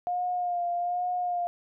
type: tone with vibrato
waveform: sine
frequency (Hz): 709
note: F5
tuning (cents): +26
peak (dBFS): -26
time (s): 0.07-1.47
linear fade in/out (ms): 0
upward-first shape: sine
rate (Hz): 1.2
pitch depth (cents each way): 29
effects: none